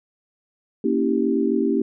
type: chord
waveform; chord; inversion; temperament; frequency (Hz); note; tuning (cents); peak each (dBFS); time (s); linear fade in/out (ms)
sine; A# diminished seventh; none; equal with one note detuned; 233.1 / 277.2 / 324.2 / 392; A#3 / C#4 / E4 / G4; 0 / 0 / -29 / 0; -23 / -23 / -24 / -23; 0.84-1.82; 5
effects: none